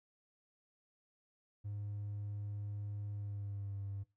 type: tone with pitch glide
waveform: triangle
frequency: 102.7 to 99.32 Hz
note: G#2 to G2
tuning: -19 to +23 cents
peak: -37 dBFS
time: 1.64-4.04 s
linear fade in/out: 20 ms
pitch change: -58 cents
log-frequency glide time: 3.12-3.76 s
effects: noise-tail reverb RT60 0.2 s tail -17 dB re dry + tanh soft clip ceiling -34 dBFS